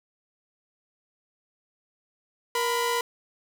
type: tone pair together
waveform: sawtooth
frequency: 471.9 / 1000 Hz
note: A#4 / B5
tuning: +21 / +21 cents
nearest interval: octave + minor second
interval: 1300 cents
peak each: -23 dBFS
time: 2.55-3.01 s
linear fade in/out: 2 ms
effects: none